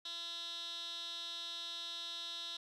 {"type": "tone with band-pass filter", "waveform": "15% pulse", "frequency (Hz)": 340, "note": "F4", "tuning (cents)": -46, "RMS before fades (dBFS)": -44, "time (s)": [0.05, 2.57], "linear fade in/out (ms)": 5, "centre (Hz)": 3900, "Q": 7.3, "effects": []}